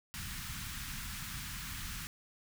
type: band-stop noise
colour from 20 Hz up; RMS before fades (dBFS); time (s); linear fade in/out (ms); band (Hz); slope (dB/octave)
pink; -42; 0.14-2.07; 0; 210 to 1200; 24
effects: none